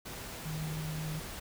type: tone in noise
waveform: sine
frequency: 155.56 Hz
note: D#3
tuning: in tune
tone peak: -35 dBFS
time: 0.45-1.2 s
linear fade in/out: 10 ms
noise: pink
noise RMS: -43 dBFS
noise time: 0.05-1.4 s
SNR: +5 dB
effects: none